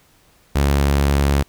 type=tone; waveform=sawtooth; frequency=70.4 Hz; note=C#2; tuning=27 cents sharp; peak=-10 dBFS; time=0.55-1.43 s; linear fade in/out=10 ms; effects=pink hiss -55 dBFS RMS until 1.48 s